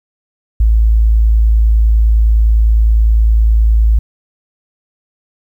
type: tone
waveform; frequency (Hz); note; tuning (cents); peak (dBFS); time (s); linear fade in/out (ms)
sine; 54.9; A1; -3; -6; 0.6-3.99; 5
effects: 8-bit